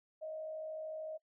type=tone with frequency modulation; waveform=sine; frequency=628 Hz; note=D#5; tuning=16 cents sharp; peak=-40 dBFS; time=0.21-1.18 s; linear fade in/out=20 ms; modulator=53.3 Hz; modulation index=0.32; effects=noise-tail reverb RT60 0.1 s tail -24 dB re dry